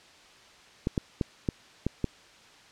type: clicks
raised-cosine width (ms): 3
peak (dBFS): -13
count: 6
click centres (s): 0.871 / 0.978 / 1.212 / 1.488 / 1.866 / 2.043
effects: white hiss -54 dBFS RMS until 2.71 s + low-pass 5000 Hz 12 dB/octave